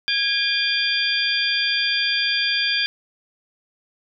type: tone cluster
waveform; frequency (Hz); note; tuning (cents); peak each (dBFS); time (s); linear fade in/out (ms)
sine; 1643 / 2419 / 3209 / 3474 / 4727; G#6 / D#7 / G7 / A7 / D8; -19 / -49 / +40 / -23 / +10; -25; 0.08-2.86; 0
effects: none